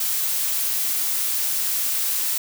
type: noise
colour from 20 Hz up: blue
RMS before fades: -23 dBFS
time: 0-2.38 s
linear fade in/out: 5 ms
effects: none